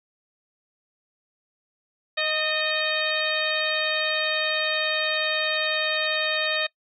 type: harmonic tone with a mistuned harmonic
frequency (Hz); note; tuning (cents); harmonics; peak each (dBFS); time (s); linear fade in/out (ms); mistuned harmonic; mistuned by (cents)
622.3; D#5; 0; 1 / 2 / 3 / 4 / 5 / 6 / 7; -29 / -34 / -28 / -29 / -33 / -29 / -34; 2.17-6.67; 10; 3; -36
effects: noise-tail reverb RT60 0.1 s tail -23 dB re dry